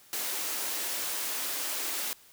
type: high-pass noise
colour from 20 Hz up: white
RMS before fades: -33 dBFS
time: 0.13-2.13 s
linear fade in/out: 0 ms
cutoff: 260 Hz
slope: 24 dB/octave
effects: white hiss -57 dBFS RMS until 2.32 s